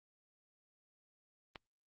click, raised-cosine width 0.3 ms, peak -29 dBFS, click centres 1.558 s, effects Opus 32 kbps

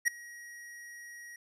square tone with ADSR envelope, 1900 Hz, A#6, 33 cents sharp, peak -22 dBFS, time 0.05-1.36 s, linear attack 27 ms, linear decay 6 ms, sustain -24 dB, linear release 3 ms, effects resampled to 32000 Hz

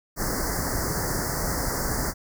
pink band-stop noise, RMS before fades -27 dBFS, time 0.16-2.14 s, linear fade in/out 50 ms, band 2000 to 4600 Hz, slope 96 dB/octave, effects none

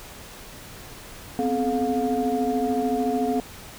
sine tone cluster, 249.4 / 263 / 430.1 / 710 Hz, B3 / C4 / A4 / F5, +17 / +9 / -39 / +28 cents, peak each -26 dBFS, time 1.39-3.4 s, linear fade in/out 0 ms, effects tanh soft clip ceiling -13 dBFS + pink hiss -42 dBFS RMS until 3.78 s

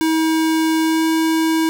square tone with pitch glide, 320 to 322 Hz, D#4 to E4, +49 to -41 cents, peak -15 dBFS, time 0.01-1.69 s, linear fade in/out 0 ms, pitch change +10 cents, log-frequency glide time 0.81-1.05 s, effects none

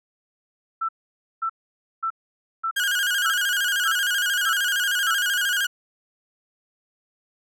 sine tone bursts, 1332 Hz, E6, 18 cents sharp, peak -22 dBFS, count 8, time 0.81-5.144 s, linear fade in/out 10 ms, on 78 ms, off 530 ms
30% pulse tone with vibrato, 1534 Hz, G6, 38 cents flat, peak -18 dBFS, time 2.76-5.67 s, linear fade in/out 10 ms, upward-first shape square, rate 13 Hz, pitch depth 83 cents each way
effects none

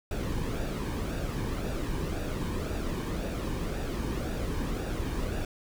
brown noise with flanger, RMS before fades -32 dBFS, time 0.11-5.45 s, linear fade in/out 2 ms, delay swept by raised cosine 0.94 to 1.51 ms, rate 1.9 Hz, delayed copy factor -0.5, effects none

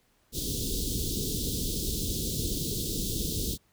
pink band-stop noise, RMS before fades -31 dBFS, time 0.32-3.58 s, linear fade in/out 50 ms, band 450 to 3400 Hz, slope 48 dB/octave, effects pink hiss -68 dBFS RMS until 3.72 s

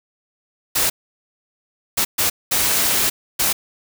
white noise bursts at uneven times, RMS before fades -18 dBFS, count 5, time 0.75-0.9 / 1.97-2.05 / 2.18-2.3 / 2.51-3.1 / 3.39-3.53 s, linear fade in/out 10 ms, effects none

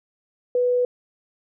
sine tone, 493.5 Hz, B4, 1 cent flat, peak -17 dBFS, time 0.55-0.85 s, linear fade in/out 2 ms, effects none

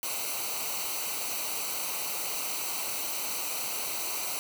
white noise with comb filter, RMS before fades -33 dBFS, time 0.03-4.39 s, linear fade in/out 0 ms, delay 0.58 ms, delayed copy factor -0.75, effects none

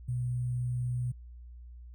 sine tone with sample-and-hold, 123.47 Hz, B2, in tune, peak -29 dBFS, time 0.08-1.12 s, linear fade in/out 10 ms, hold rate 8820 Hz, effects added 60 Hz sine -45 dBFS peak until 1.94 s

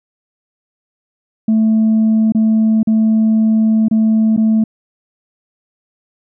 sine tone with dropouts, 220 Hz, A3, in tune, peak -7 dBFS, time 1.48-4.64 s, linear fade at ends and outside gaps 5 ms, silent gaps 2.322-2.348 / 2.831-2.872 / 3.884-3.911 / 4.365-4.375 s, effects tanh soft clip ceiling -7 dBFS

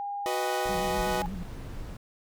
sine tone with pitch glide, 810 to 834.7 Hz, G#5 to G#5, -43 to +9 cents, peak -31 dBFS, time 0-1.26 s, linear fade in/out 0 ms, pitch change +52 cents, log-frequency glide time 0.86-0.96 s
sawtooth chord, B major, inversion second, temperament equal, 370 / 493.9 / 622.3 Hz, F#4 / B4 / D#5, 0 / 0 / 0 cents, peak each -29 dBFS, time 0.26-1.22 s, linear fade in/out 0 ms
brown noise, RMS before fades -38 dBFS, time 0.65-1.97 s, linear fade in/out 5 ms
sine tone with vibrato, 185 Hz, F#3, in tune, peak -35 dBFS, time 0.69-1.43 s, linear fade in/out 0 ms, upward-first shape sine, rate 8.2 Hz, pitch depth 120 cents each way
effects none

